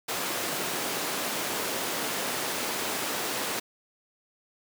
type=high-pass noise; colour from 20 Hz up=pink; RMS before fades=-31 dBFS; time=0.08-3.6 s; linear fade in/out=10 ms; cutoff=290 Hz; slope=12 dB/octave; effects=none